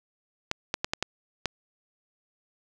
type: clicks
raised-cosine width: 0.2 ms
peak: -9 dBFS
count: 6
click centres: 0.514 / 0.741 / 0.845 / 0.935 / 1.026 / 1.457 s
effects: none